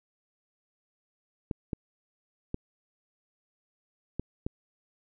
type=clicks; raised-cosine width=3 ms; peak=-18 dBFS; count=5; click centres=1.512 / 1.732 / 2.544 / 4.196 / 4.465 s; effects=none